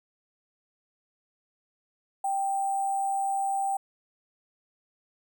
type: tone with sample-and-hold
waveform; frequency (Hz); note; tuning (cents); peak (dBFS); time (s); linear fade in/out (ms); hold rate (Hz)
sine; 784; G5; 0; -25; 2.24-3.77; 5; 8820
effects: none